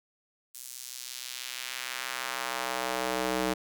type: tone with high-pass filter sweep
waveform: square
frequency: 63.1 Hz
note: B1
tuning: 38 cents sharp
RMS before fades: -34 dBFS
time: 0.54-3.54 s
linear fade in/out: 10 ms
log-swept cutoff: 8300 to 300 Hz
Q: 0.96
effects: none